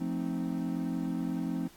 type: chord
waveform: triangle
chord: F dominant seventh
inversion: none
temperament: equal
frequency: 174.61 / 220 / 261.6 / 311.1 Hz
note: F3 / A3 / C4 / Eb4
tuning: 0 / 0 / 0 / 0 cents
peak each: -33 / -36 / -32 / -36 dBFS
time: 0-1.68 s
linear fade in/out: 10 ms
effects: pink hiss -57 dBFS RMS until 1.76 s + AAC 64 kbps